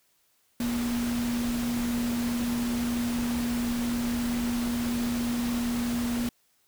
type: tone in noise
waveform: sine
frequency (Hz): 238.9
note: A#3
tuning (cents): +43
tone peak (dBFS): -26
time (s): 0.6-6.29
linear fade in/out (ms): 2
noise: pink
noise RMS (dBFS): -36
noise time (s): 0.6-6.29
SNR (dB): +7
effects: white hiss -68 dBFS RMS until 6.67 s